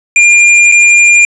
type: tone with dropouts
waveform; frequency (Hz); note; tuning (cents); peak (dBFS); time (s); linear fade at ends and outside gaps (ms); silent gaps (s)
square; 2402; D7; +38; -3; 0.16-1.25; 2; 0.717-0.721
effects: resampled to 24000 Hz + 7-bit